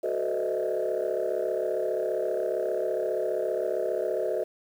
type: tone cluster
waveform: sine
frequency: 371 / 438.4 / 505 / 607 / 642 Hz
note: F#4 / A4 / B4 / D#5 / E5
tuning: +5 / -6 / +39 / -43 / -46 cents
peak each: -31 dBFS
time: 0.03-4.44 s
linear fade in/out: 10 ms
effects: tanh soft clip ceiling -19 dBFS + 9-bit